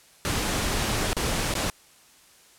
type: noise with dropouts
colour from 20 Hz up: pink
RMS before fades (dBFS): -26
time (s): 0.25-1.7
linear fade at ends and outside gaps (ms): 0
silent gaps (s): 1.131-1.167 / 1.539-1.552
effects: white hiss -55 dBFS RMS until 2.58 s + low-pass 11000 Hz 12 dB/octave